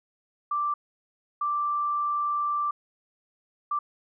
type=tone bursts at uneven times; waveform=sine; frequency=1174.7 Hz; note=D6; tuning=in tune; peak=-24 dBFS; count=3; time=0.51-0.74 / 1.41-2.71 / 3.71-3.79 s; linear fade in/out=5 ms; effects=none